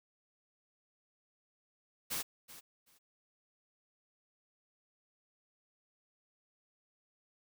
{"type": "noise with echo", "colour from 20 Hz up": "white", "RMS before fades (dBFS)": -37, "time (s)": [2.1, 2.23], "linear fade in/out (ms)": 20, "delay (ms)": 380, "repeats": 2, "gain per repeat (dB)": -15, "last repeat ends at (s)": 2.99, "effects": []}